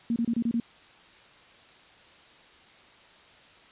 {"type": "tone bursts", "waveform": "sine", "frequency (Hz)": 233.1, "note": "A#3", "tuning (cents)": 0, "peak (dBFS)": -23, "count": 6, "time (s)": [0.1, 0.6], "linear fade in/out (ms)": 2, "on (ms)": 60, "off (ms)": 28, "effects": ["white hiss -54 dBFS RMS until 3.71 s", "resampled to 8000 Hz"]}